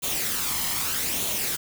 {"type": "noise with flanger", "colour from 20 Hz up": "white", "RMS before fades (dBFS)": -27, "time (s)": [0.02, 1.57], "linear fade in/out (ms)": 20, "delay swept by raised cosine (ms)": [0.29, 0.99], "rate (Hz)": 0.81, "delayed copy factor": 0.5, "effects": []}